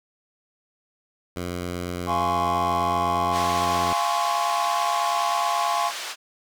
10% pulse tone, 88.5 Hz, F2, 23 cents sharp, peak -20 dBFS, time 1.36-3.93 s, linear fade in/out 5 ms
triangle chord, Db major seventh, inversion first, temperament just, 693 / 831.5 / 1039.4 / 1108.7 Hz, F5 / Ab5 / C6 / Db6, -14 / +2 / -12 / 0 cents, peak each -25 dBFS, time 2.06-5.92 s, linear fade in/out 50 ms
white band-pass noise, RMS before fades -33 dBFS, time 3.31-6.16 s, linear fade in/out 50 ms, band 660 to 4900 Hz, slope 12 dB/octave
effects none

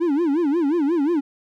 triangle tone with vibrato, 311.1 Hz, D#4, in tune, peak -15 dBFS, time 0-1.21 s, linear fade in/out 20 ms, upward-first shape sine, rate 5.6 Hz, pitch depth 220 cents each way, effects none

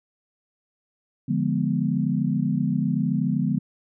sine chord, D diminished seventh, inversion none, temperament equal, 146.83 / 174.61 / 207.7 / 246.9 Hz, D3 / F3 / Ab3 / Cb4, 0 / 0 / 0 / 0 cents, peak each -26 dBFS, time 1.28-3.59 s, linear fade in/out 10 ms, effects none

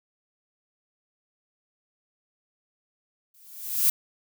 violet noise with exponential growth, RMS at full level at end -18 dBFS, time 3.34-3.9 s, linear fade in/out 5 ms, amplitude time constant 120 ms, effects none

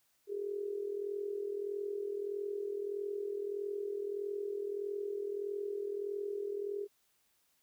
sine tone with amplitude modulation, 405.4 Hz, G#4, 42 cents flat, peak -32 dBFS, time 0.27-6.88 s, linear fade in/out 50 ms, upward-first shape sine, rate 41.6 Hz, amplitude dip 70%, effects white hiss -74 dBFS RMS until 7.62 s

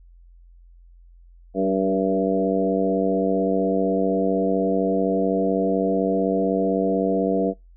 harmonic tone with a mistuned harmonic, 95.8 Hz, G2, 39 cents flat, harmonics 2 / 3 / 4 / 5 / 6 / 7, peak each -25 / -24 / -27 / -24 / -31 / -26 dBFS, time 1.54-7.54 s, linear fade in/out 50 ms, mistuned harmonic 4, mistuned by +18 cents, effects noise-tail reverb RT60 0.2 s tail -24 dB re dry + added 43 Hz sine -46 dBFS peak until 7.76 s

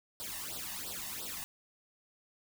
white noise with flanger, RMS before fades -41 dBFS, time 0.2-1.44 s, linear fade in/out 0 ms, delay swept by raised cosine 0.22 to 1.11 ms, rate 2.9 Hz, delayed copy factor +0.9, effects none

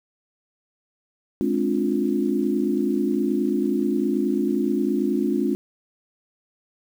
sine chord, D half-diminished seventh, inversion second, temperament just, 211.4 / 264.3 / 293.7 / 352.4 Hz, Ab3 / C4 / D4 / F4, +31 / +18 / 0 / +16 cents, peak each -25 dBFS, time 1.41-5.55 s, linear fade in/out 0 ms, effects 8-bit

